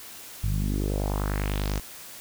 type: tone with low-pass filter sweep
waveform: sawtooth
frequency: 50.1 Hz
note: G1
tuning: 38 cents sharp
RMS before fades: -27 dBFS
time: 0.43-1.8 s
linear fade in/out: 10 ms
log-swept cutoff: 110 to 7300 Hz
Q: 2.4
effects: white hiss -43 dBFS RMS until 2.2 s